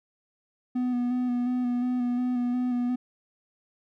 triangle tone with vibrato, 246.9 Hz, B3, in tune, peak -22 dBFS, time 0.75-2.96 s, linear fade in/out 10 ms, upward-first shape square, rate 2.8 Hz, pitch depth 20 cents each way, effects none

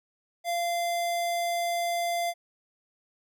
square tone, 690 Hz, F5, 21 cents flat, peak -27 dBFS, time 0.44-2.34 s, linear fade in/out 50 ms, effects none

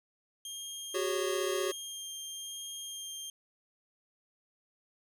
20% pulse tone with vibrato, 3206 Hz, G7, 38 cents sharp, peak -34 dBFS, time 0.45-3.3 s, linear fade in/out 2 ms, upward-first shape sine, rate 1 Hz, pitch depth 10 cents each way
square chord, F# suspended second, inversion none, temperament equal with one note detuned, 370 / 405.6 / 554.4 Hz, F#4 / G#4 / C#5, 0 / -41 / 0 cents, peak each -34 / -36 / -38 dBFS, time 0.94-1.72 s, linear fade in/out 10 ms
effects none

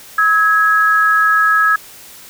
sine tone pair together, 1287.6 / 1661.2 Hz, E6 / G#6, -41 / 0 cents, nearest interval major third, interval 441 cents, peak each -12 dBFS, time 0.18-1.76 s, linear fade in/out 5 ms, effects white hiss -38 dBFS RMS until 2.29 s

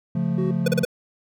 triangle chord, Db augmented, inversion none, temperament equal, 138.59 / 174.61 / 220 Hz, Db3 / F3 / A3, 0 / 0 / 0 cents, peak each -25 / -21 / -25 dBFS, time 0.15-0.84 s, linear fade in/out 5 ms
triangle tone, 374.2 Hz, F#4, 20 cents sharp, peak -23 dBFS, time 0.38-0.51 s, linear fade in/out 2 ms
square tone bursts, 493.9 Hz, B4, in tune, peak -18 dBFS, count 4, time 0.66-0.851 s, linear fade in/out 5 ms, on 20 ms, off 37 ms
effects none

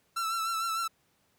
45% pulse tone with vibrato, 1336 Hz, E6, 23 cents sharp, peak -29 dBFS, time 0.16-0.88 s, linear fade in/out 10 ms, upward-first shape triangle, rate 6.6 Hz, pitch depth 47 cents each way, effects pink hiss -70 dBFS RMS until 1.38 s + high-pass 80 Hz 12 dB/octave

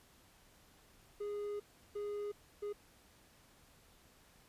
triangle tone bursts at uneven times, 412.3 Hz, G#4, 13 cents flat, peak -36 dBFS, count 3, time 1.2-1.6 / 1.95-2.32 / 2.62-2.73 s, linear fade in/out 10 ms, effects pink hiss -65 dBFS RMS until 4.48 s + resampled to 32000 Hz

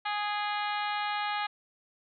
harmonic tone with a mistuned harmonic, 415.3 Hz, G#4, in tune, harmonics 2 / 3 / 4 / 5 / 6 / 7 / 8 / 9 / 10, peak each -32 / -36 / -38 / -40 / -42 / -43 / -44 / -45 / -46 dBFS, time 0.05-1.47 s, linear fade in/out 10 ms, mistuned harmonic 6, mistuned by -33 cents, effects none

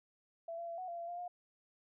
sine tone with pitch steps, 668 / 681 / 675 / 739 / 687 / 681 / 699 / 711 Hz, E5 / F5 / E5 / F#5 / F5 / F5 / F5 / F5, +23 / -44 / +41 / -2 / -29 / -44 / +1 / +31 cents, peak -40 dBFS, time 0.48-1.28 s, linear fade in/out 5 ms, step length 100 ms, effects none

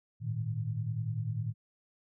sine chord, Ab suspended second, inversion none, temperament equal with one note detuned, 103.83 / 113.88 / 155.56 Hz, Ab2 / Bb2 / Eb3, 0 / -40 / 0 cents, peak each -39 / -33 / -38 dBFS, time 0.2-1.54 s, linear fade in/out 50 ms, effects none

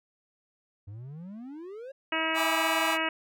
triangle exponential sweep, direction up, 95.8 to 558 Hz, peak -37 dBFS, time 0.87-1.92 s, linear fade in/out 10 ms
harmonic tone, 321.2 Hz, E4, 45 cents flat, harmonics 1 / 2 / 3 / 4 / 5 / 6 / 7 / 8 / 9, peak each -35 / -35 / -35 / -35 / -35 / -35 / -35 / -35 / -35 dBFS, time 2.12-3.09 s, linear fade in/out 5 ms
sawtooth chord, E dominant seventh, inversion none, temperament just, 659.3 / 824.1 / 988.9 / 1186.7 Hz, E5 / G#5 / B5 / D6, 0 / -14 / +2 / +18 cents, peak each -30 dBFS, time 2.34-2.98 s, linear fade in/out 50 ms
effects none

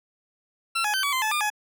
20% pulse tone with pitch steps, 1350 / 839 / 1542 / 1136 / 1037 / 866 / 1206 / 843 Hz, E6 / G#5 / G6 / C#6 / C6 / A5 / D6 / G#5, +41 / +17 / -29 / +42 / -16 / -28 / +46 / +26 cents, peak -18 dBFS, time 0.75-1.502 s, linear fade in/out 10 ms, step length 94 ms, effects none

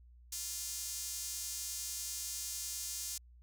sawtooth tone with high-pass filter, 349.2 Hz, F4, in tune, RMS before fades -41 dBFS, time 0.32-3.18 s, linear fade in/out 5 ms, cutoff 6600 Hz, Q 1.6, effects added 60 Hz sine -56 dBFS peak until 3.42 s

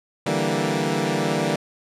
15% pulse chord, E half-diminished seventh, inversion third, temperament equal, 146.83 / 164.81 / 196 / 233.1 Hz, D3 / E3 / G3 / Bb3, 0 / 0 / 0 / 0 cents, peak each -20 dBFS, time 0.26-1.56 s, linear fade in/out 5 ms, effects low-pass 9000 Hz 12 dB/octave

